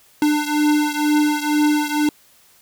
square beating tone pair, 298.1 / 300.2 Hz, D4 / D4, +26 / +38 cents, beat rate 2.1 Hz, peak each -18 / -21 dBFS, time 0.22-2.09 s, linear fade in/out 2 ms, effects white hiss -53 dBFS RMS until 2.61 s

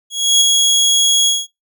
25% pulse tone with ADSR envelope, 3322 Hz, G#7, in tune, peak -4 dBFS, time 0.1-1.47 s, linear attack 310 ms, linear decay 11 ms, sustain -3 dB, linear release 200 ms, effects noise-tail reverb RT60 0.2 s tail -22 dB re dry

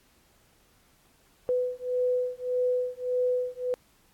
sine beating tone pair, 498.4 / 500.1 Hz, B4 / B4, +16 / +22 cents, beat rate 1.7 Hz, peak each -28 dBFS, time 1.49-3.74 s, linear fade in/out 0 ms, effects pink hiss -63 dBFS RMS until 4.13 s + AAC 64 kbps

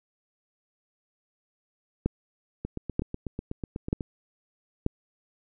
two click trains, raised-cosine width 3 ms, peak -19 / -11 dBFS, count 12 / 4, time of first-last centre 2.65-4.008 / 2.06-4.864 s, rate 8.1 / 1.07 Hz, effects none

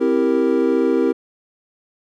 triangle chord, C dominant seventh, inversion none, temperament equal, 261.6 / 329.6 / 392 / 466.2 Hz, C4 / E4 / G4 / Bb4, 0 / 0 / 0 / 0 cents, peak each -18 dBFS, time 0-1.13 s, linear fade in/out 20 ms, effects none

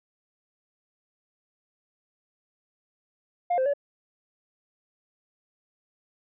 sine tone with pitch steps, 706 / 521 / 569 Hz, F5 / C5 / C#5, +19 / -7 / +45 cents, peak -19 dBFS, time 3.5-3.737 s, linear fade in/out 10 ms, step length 79 ms, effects tanh soft clip ceiling -20 dBFS

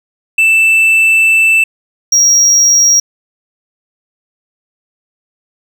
triangle tone pair in turn, 2650 / 5651 Hz, E7 / F8, +9 / +20 cents, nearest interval octave + minor second, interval 1311 cents, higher second, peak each -4 dBFS, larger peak neither, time 0.38-1.64 / 2.12-3 s, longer first, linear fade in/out 5 ms, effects none

